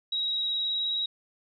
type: tone with vibrato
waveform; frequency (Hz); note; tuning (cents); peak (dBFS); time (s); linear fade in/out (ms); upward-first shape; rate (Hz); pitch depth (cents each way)
sine; 3835; A#7; +48; -26; 0.12-1.06; 5; sine; 19; 20
effects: none